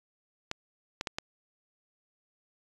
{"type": "clicks", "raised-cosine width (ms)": 0.2, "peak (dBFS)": -15, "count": 4, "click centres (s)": [0.514, 1.011, 1.072, 1.185], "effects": ["resampled to 24000 Hz"]}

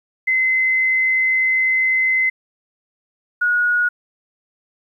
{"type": "tone pair in turn", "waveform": "sine", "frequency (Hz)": [2052, 1451], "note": ["C7", "F#6"], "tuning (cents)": [-34, -34], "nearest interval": "tritone", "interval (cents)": 600, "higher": "first", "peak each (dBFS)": -14, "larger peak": "neither", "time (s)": [[0.27, 2.3], [3.41, 3.89]], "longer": "first", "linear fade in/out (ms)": 10, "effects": ["9-bit"]}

